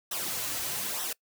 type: noise with flanger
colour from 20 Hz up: white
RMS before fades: -33 dBFS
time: 0.11-1.13 s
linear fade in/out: 5 ms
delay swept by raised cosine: 0.43 to 4.93 ms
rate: 1.1 Hz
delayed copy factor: -0.65
effects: noise-tail reverb RT60 0.1 s tail -23 dB re dry